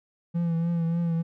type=tone with vibrato; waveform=triangle; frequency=168.1 Hz; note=E3; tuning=34 cents sharp; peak=-21 dBFS; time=0.34-1.23 s; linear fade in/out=20 ms; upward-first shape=triangle; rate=3.4 Hz; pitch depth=42 cents each way; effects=none